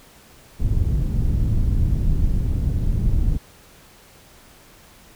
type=low-pass noise; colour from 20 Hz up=pink; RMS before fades=-19 dBFS; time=0.59-3.38 s; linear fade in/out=20 ms; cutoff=130 Hz; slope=12 dB/octave; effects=pink hiss -49 dBFS RMS until 5.15 s